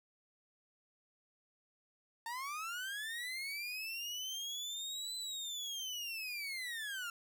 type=linear two-way sweep; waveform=30% pulse; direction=up then down; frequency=901 to 4038 to 1363 Hz; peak=-37 dBFS; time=2.26-7.1 s; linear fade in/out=2 ms; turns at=5.16 s; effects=none